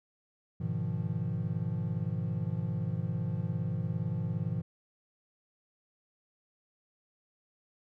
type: chord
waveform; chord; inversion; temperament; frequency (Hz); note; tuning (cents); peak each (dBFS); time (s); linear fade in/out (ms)
triangle; F half-diminished seventh; first; equal with one note detuned; 103.83 / 123.47 / 155.56 / 173.11; Ab2 / Cb3 / Eb3 / F3; 0 / 0 / 0 / -15; -34; 0.6-4.62; 10
effects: none